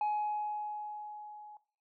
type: tone with level ramp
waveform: sine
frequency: 841 Hz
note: G#5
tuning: 22 cents sharp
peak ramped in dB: -26 to -48 dBFS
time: 0.01-1.57 s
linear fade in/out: 2 ms
effects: noise-tail reverb RT60 0.4 s tail -17 dB re dry + tanh soft clip ceiling -28 dBFS